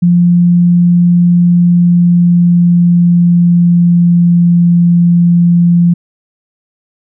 sine tone with pitch glide, 174.61 to 172.7 Hz, F3 to F3, 0 to -19 cents, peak -4 dBFS, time 0.02-5.94 s, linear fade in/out 10 ms, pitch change -19 cents, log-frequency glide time 1.49-4.68 s, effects none

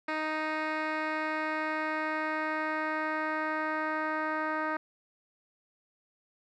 10% pulse tone with low-pass filter sweep, 311.1 Hz, D#4, in tune, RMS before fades -32 dBFS, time 0.08-4.77 s, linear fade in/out 5 ms, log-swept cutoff 2700 to 1600 Hz, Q 1.6, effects none

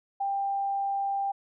sine tone, 792 Hz, G5, 18 cents sharp, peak -26 dBFS, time 0.2-1.32 s, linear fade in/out 10 ms, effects none

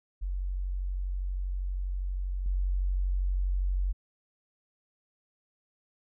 sine tone with level steps, 46.25 Hz, F#1, in tune, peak -29 / -25 dBFS, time 0.21-3.93 s, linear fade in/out 20 ms, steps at 2.46 s, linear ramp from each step 2 ms, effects none

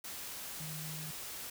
sine tone in noise, 155.56 Hz, D#3, in tune, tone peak -43 dBFS, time 0.6-1.11 s, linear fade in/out 5 ms, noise white, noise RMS -44 dBFS, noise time 0.04-1.5 s, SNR -2 dB, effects none

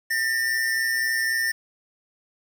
square tone pair together, 1799 / 1922.8 Hz, A6 / B6, +38 / -47 cents, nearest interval minor second, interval 115 cents, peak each -23 / -31 dBFS, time 0.1-1.52 s, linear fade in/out 10 ms, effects 8-bit

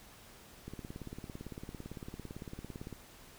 click train, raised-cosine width 3 ms, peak -30 dBFS, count 41, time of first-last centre 0.68-2.927 s, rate 17.8 Hz, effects pink hiss -56 dBFS RMS until 3.38 s

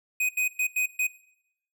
square tone bursts at uneven times, 2501 Hz, D#7, 8 cents sharp, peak -24 dBFS, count 5, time 0.2-0.29 / 0.37-0.48 / 0.59-0.67 / 0.76-0.86 / 0.99-1.07 s, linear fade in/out 5 ms, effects noise-tail reverb RT60 0.7 s tail -17 dB re dry

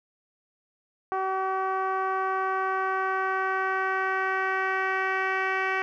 10% pulse tone with low-pass filter sweep, 380.6 Hz, F#4, 49 cents sharp, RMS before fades -27 dBFS, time 1.12-5.82 s, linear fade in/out 0 ms, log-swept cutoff 990 to 2200 Hz, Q 1.9, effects none

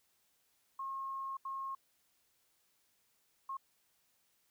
sine tone bursts at uneven times, 1079 Hz, C#6, 47 cents flat, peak -38 dBFS, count 3, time 0.79-1.37 / 1.45-1.75 / 3.49-3.57 s, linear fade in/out 5 ms, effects white hiss -75 dBFS RMS until 4.5 s

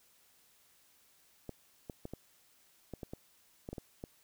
clicks, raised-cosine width 2 ms, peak -28 dBFS, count 11, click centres 1.493 / 1.898 / 2.054 / 2.136 / 2.937 / 3.032 / 3.135 / 3.689 / 3.73 / 3.782 / 4.039 s, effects white hiss -67 dBFS RMS until 4.23 s

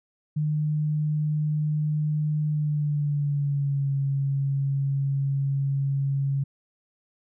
sine tone with pitch glide, 151.6 to 138.22 Hz, D#3 to C#3, -45 to -5 cents, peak -22 dBFS, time 0.36-6.44 s, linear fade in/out 10 ms, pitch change -160 cents, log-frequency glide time 2.47-3.93 s, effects none

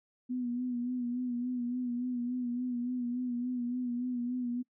sine tone with vibrato, 245.9 Hz, B3, 7 cents flat, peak -31 dBFS, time 0.29-4.63 s, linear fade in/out 20 ms, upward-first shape sine, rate 3.5 Hz, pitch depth 45 cents each way, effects noise-tail reverb RT60 0.1 s tail -22 dB re dry

